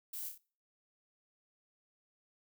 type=noise with echo; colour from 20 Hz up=violet; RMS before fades=-43 dBFS; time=0.13-0.29 s; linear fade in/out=5 ms; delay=30 ms; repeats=3; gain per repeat=-5 dB; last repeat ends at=0.38 s; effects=noise-tail reverb RT60 0.4 s tail -22 dB re dry